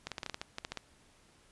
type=clicks; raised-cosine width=0.2 ms; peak=-20 dBFS; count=12; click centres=0.07 / 0.117 / 0.182 / 0.232 / 0.263 / 0.297 / 0.344 / 0.415 / 0.584 / 0.649 / 0.72 / 0.773 s; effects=pink hiss -64 dBFS RMS until 1.51 s + resampled to 24000 Hz